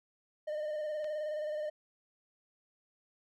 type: tone with vibrato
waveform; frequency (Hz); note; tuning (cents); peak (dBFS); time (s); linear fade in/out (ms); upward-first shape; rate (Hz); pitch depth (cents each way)
triangle; 608; D#5; -40; -32; 0.47-1.7; 10; square; 19; 29
type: click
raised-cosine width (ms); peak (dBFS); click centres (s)
0.2; -34; 1.044
effects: none